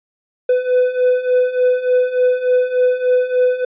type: beating tone pair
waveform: triangle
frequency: 499.1 / 502.5 Hz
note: B4 / B4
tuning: +18 / +30 cents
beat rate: 3.4 Hz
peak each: -16 / -12 dBFS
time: 0.49-3.65 s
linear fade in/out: 5 ms
effects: resampled to 8000 Hz